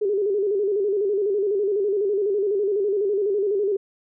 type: tone with vibrato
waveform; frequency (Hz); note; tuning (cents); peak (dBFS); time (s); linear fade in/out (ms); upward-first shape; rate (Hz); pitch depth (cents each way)
sine; 403.6; G#4; -49; -19; 0.01-3.77; 10; square; 12; 74
effects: none